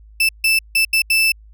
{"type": "tone bursts at uneven times", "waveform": "35% pulse", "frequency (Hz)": 2644, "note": "E7", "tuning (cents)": 5, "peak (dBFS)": -11, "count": 5, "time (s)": [[0.2, 0.29], [0.44, 0.59], [0.75, 0.85], [0.93, 1.02], [1.1, 1.32]], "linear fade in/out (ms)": 5, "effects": ["added 53 Hz sine -41 dBFS peak until 1.53 s"]}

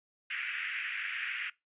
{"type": "band-pass noise", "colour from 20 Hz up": "white", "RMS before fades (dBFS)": -37, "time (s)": [0.3, 1.5], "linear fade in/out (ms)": 5, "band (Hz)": [1500, 2700], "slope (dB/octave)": 48, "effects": ["noise-tail reverb RT60 0.2 s tail -20 dB re dry", "resampled to 8000 Hz"]}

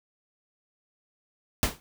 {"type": "noise with exponential decay", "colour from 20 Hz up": "pink", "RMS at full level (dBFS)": -20, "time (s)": [1.63, 1.8], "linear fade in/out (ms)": 0, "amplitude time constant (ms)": 35, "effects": []}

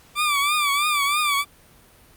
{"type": "tone with vibrato", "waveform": "20% pulse", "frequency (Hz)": 1170, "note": "D6", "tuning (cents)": -7, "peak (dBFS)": -14, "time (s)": [0.15, 1.45], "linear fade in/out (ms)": 50, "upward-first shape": "triangle", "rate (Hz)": 3.1, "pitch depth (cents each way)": 96, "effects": ["pink hiss -52 dBFS RMS until 2.16 s", "Opus 48 kbps"]}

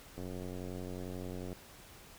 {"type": "click train", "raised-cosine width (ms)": 2, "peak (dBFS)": -30, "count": 124, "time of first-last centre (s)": [0.18, 1.529], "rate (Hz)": 91.2, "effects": ["pink hiss -55 dBFS RMS until 2.18 s"]}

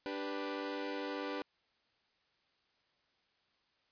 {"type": "chord", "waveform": "sawtooth", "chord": "G major", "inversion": "second", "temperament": "equal", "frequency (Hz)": [293.7, 392, 493.9], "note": ["D4", "G4", "B4"], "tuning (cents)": [0, 0, 0], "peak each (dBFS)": [-37, -40, -38], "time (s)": [0.06, 1.42], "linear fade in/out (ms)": 0, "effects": ["white hiss -75 dBFS RMS until 3.91 s", "resampled to 11025 Hz"]}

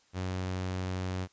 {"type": "tone", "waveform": "sawtooth", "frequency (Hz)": 92.5, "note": "F#2", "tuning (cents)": 0, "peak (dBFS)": -28, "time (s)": [0.13, 1.28], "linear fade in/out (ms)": 50, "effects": ["white hiss -66 dBFS RMS until 1.32 s", "resampled to 16000 Hz"]}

